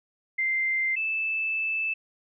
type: tone pair in turn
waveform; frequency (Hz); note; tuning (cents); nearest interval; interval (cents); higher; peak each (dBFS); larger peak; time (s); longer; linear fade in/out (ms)
sine; 2088 / 2631; C7 / E7; -4 / -4; major third; 400; second; -23 / -25; first; 0.38-0.96 / 0.96-1.94; second; 10
effects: none